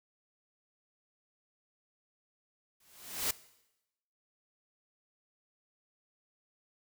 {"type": "noise with exponential growth", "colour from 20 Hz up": "white", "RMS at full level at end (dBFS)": -29, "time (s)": [2.8, 3.31], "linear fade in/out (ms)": 5, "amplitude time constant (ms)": 110, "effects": ["noise-tail reverb RT60 0.9 s tail -19 dB re dry"]}